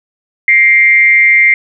sine tone with frequency modulation, 2100 Hz, C7, 6 cents sharp, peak -4 dBFS, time 0.48-1.54 s, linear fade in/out 2 ms, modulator 207 Hz, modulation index 0.48, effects none

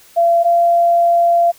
sine tone pair in turn, 681 / 686.5 Hz, F5 / F5, -44 / -30 cents, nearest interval unison, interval 14 cents, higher second, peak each -9 dBFS, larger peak neither, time 0.16-0.44 / 0.44-1.52 s, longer second, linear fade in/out 20 ms, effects white hiss -46 dBFS RMS until 1.58 s

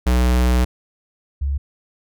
square / sine tone pair in turn, 61.74 / 69.83 Hz, B1 / C#2, 0 / +13 cents, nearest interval major second, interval 213 cents, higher second, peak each -14 / -18 dBFS, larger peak first, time 0.06-0.65 / 1.41-1.58 s, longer first, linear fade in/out 10 ms, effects none

